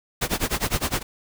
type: noise with tremolo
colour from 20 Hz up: pink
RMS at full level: -22 dBFS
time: 0.21-1.03 s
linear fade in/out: 10 ms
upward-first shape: sine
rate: 9.8 Hz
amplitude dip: 95%
effects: none